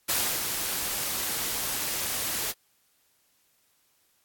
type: noise with ADSR envelope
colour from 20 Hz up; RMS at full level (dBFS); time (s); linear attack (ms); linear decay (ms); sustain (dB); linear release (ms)
white; -25; 0.08-2.53; 19; 310; -5; 27
effects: white hiss -68 dBFS RMS until 4.24 s + AAC 64 kbps